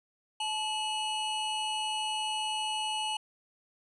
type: tone pair together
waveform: square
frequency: 865 / 2928 Hz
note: A5 / F#7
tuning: -30 / -19 cents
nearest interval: octave + major sixth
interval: 2111 cents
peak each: -34 / -34 dBFS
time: 0.4-3.17 s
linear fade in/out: 5 ms
effects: resampled to 22050 Hz